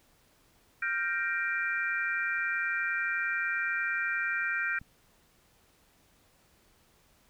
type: chord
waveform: sine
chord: G minor seventh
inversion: third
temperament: equal with one note detuned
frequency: 1396.9 / 1568 / 1864.7 / 2374 Hz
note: F6 / G6 / Bb6 / D7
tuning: 0 / 0 / 0 / +18 cents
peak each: -34 / -32 / -35 / -35 dBFS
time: 0.82-4.79 s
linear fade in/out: 5 ms
type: click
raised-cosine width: 5 ms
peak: -36 dBFS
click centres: 4.815 s
effects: pink hiss -65 dBFS RMS until 7.29 s